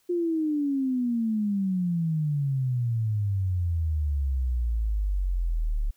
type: exponential sweep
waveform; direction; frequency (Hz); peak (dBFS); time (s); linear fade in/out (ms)
sine; down; 356.6 to 35.5; -23; 0.09-5.91; 10
effects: white hiss -67 dBFS RMS until 5.96 s